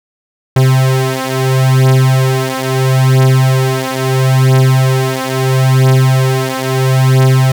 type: beating tone pair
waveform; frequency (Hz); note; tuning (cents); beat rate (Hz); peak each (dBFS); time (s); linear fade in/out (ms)
45% pulse; 130.81 / 131.56; C3 / C3; 0 / +10; 0.75; -11; 0.56-7.52; 5
effects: none